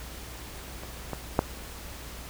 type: clicks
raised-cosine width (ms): 1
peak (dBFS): -28 / -18 / -6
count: 3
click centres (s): 0.835 / 1.133 / 1.391
effects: added 60 Hz sine -43 dBFS peak until 2.29 s + pink hiss -43 dBFS RMS until 2.29 s